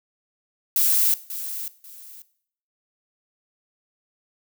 violet noise with echo, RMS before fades -19 dBFS, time 0.76-1.14 s, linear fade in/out 2 ms, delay 540 ms, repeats 2, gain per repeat -12 dB, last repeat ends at 2.22 s, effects noise-tail reverb RT60 0.6 s tail -17 dB re dry

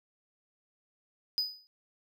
triangle tone with exponential decay, 4978 Hz, D#8, in tune, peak -23 dBFS, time 1.38-1.67 s, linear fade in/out 0 ms, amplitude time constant 61 ms, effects none

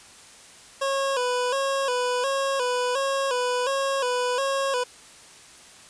25% pulse tone with vibrato, 520 Hz, C5, 11 cents flat, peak -19 dBFS, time 0.81-4.84 s, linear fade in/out 10 ms, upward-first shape square, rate 1.4 Hz, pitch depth 84 cents each way, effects white hiss -48 dBFS RMS until 5.89 s + resampled to 22050 Hz

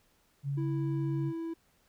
sine tone with vibrato, 140 Hz, C#3, 18 cents sharp, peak -30 dBFS, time 0.43-1.33 s, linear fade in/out 50 ms, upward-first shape triangle, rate 16 Hz, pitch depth 11 cents each way
triangle tone, 329.6 Hz, E4, in tune, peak -32 dBFS, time 0.57-1.54 s, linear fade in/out 10 ms
effects pink hiss -69 dBFS RMS until 1.88 s

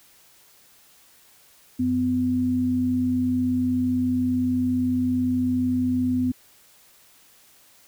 sine tone pair together, 94.51 / 252.3 Hz, F#2 / B3, +37 / +37 cents, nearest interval octave + perfect fourth, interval 1700 cents, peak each -30 / -20 dBFS, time 1.79-6.32 s, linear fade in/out 10 ms, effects white hiss -55 dBFS RMS until 7.87 s

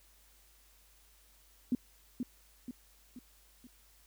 sine tone with echo, 246.9 Hz, B3, in tune, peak -26 dBFS, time 1.72-1.75 s, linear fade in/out 2 ms, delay 480 ms, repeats 4, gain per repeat -6 dB, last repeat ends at 3.67 s, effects added 50 Hz sine -65 dBFS peak until 4.06 s + white hiss -65 dBFS RMS until 4.06 s

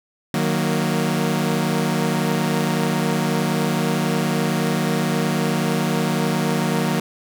sawtooth chord, D# minor, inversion none, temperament equal with one note detuned, 154.13 / 185 / 233.1 Hz, D#3 / F#3 / A#3, -16 / 0 / 0 cents, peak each -19 dBFS, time 0.34-7 s, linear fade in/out 2 ms, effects none

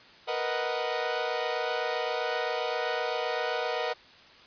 sawtooth chord, B major seventh, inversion third, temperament equal, 466.2 / 493.9 / 622.3 / 740 Hz, A#4 / B4 / D#5 / F#5, 0 / 0 / 0 / 0 cents, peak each -30 dBFS, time 0.27-3.94 s, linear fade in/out 20 ms, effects white hiss -53 dBFS RMS until 4.46 s + resampled to 11025 Hz

